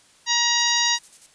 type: harmonic tone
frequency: 949 Hz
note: A#5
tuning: 31 cents sharp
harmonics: 1 / 2 / 3 / 4 / 5 / 6 / 7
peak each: -27 / -25 / -28 / -24 / -25 / -26 / -27 dBFS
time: 0.26-0.99 s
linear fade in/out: 50 ms
type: noise with tremolo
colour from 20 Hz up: violet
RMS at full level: -40 dBFS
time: 0.58-1.27 s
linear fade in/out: 10 ms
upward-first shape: square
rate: 11 Hz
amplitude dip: 65%
effects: white hiss -55 dBFS RMS until 1.34 s + resampled to 22050 Hz